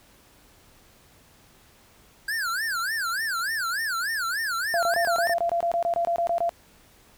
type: tone with vibrato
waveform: square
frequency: 1565 Hz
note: G6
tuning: 3 cents flat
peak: -26 dBFS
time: 2.28-5.34 s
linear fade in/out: 5 ms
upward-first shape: sine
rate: 3.4 Hz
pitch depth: 270 cents each way
type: tone bursts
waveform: sine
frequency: 684 Hz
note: F5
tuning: 36 cents flat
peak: -21 dBFS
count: 16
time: 4.74-6.493 s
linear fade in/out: 0 ms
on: 88 ms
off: 23 ms
effects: pink hiss -56 dBFS RMS until 7.17 s